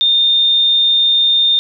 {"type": "tone", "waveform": "sine", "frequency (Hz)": 3633, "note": "A#7", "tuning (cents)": -45, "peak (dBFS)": -9, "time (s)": [0.01, 1.59], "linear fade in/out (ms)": 0, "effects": []}